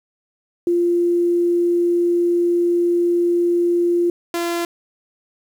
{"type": "tone pair in turn", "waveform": ["sine", "sawtooth"], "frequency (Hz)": [347.1, 342.1], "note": ["F4", "F4"], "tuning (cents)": [-11, -36], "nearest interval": "unison", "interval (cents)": 25, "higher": "first", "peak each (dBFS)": [-14, -16], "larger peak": "first", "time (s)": [[0.67, 4.1], [4.34, 4.65]], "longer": "first", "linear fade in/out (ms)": 2, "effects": ["8-bit"]}